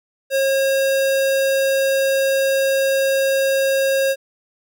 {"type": "tone", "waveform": "square", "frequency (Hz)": 541, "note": "C#5", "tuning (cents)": -42, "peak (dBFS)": -16, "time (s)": [0.3, 4.16], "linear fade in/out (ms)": 50, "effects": []}